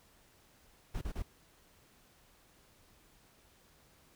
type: noise bursts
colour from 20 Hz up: brown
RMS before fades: -37 dBFS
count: 3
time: 0.94-1.226 s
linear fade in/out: 10 ms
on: 76 ms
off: 29 ms
effects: pink hiss -65 dBFS RMS until 4.15 s